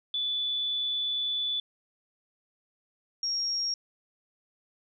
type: tone pair in turn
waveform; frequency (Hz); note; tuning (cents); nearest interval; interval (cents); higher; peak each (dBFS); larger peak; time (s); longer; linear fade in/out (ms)
sine; 3471 / 5581; A7 / F8; -24 / -2; minor sixth; 822; second; -27; neither; 0.14-1.6 / 3.23-3.74; first; 2
effects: none